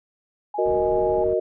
sine tone, 832 Hz, G#5, 3 cents sharp, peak -27 dBFS, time 0.54-1.24 s, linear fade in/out 5 ms
sine chord, D# minor, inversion first, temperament equal, 370 / 466.2 / 622.3 Hz, F#4 / A#4 / D#5, 0 / 0 / 0 cents, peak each -23 dBFS, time 0.58-1.4 s, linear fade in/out 10 ms
pink low-pass noise, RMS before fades -36 dBFS, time 0.65-1.34 s, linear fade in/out 10 ms, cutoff 540 Hz, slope 12 dB/octave
effects none

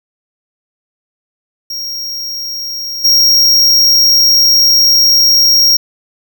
square tone with level steps, 5588 Hz, F8, in tune, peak -19 / -6 dBFS, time 1.7-5.77 s, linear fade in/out 5 ms, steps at 3.04 s, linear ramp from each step 10 ms, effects 8-bit

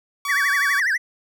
sawtooth tone, 1135 Hz, C#6, 41 cents sharp, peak -21 dBFS, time 0.25-0.8 s, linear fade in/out 2 ms
triangle tone with vibrato, 1760 Hz, A6, in tune, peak -16 dBFS, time 0.28-0.98 s, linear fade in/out 20 ms, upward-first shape triangle, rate 12 Hz, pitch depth 260 cents each way
effects none

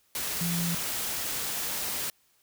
sine tone in noise, 171.1 Hz, F3, 35 cents flat, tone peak -28 dBFS, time 0.41-0.75 s, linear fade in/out 2 ms, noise white, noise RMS -32 dBFS, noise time 0.15-2.1 s, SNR +1 dB, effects white hiss -67 dBFS RMS until 2.42 s

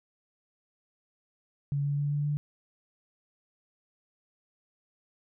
sine tone with pitch steps, 142 / 143.24 / 144.48 / 145.74 / 147.01 Hz, C#3 / D3 / D3 / D3 / D3, +42 / -43 / -28 / -13 / +2 cents, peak -26 dBFS, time 1.72-2.37 s, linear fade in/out 0 ms, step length 130 ms, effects none

